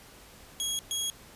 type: tone bursts at uneven times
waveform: 20% pulse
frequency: 3308 Hz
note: G#7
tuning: 8 cents flat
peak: -24 dBFS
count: 2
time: 0.6-0.79 / 0.91-1.1 s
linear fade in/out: 0 ms
effects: pink hiss -52 dBFS RMS until 1.35 s + resampled to 32000 Hz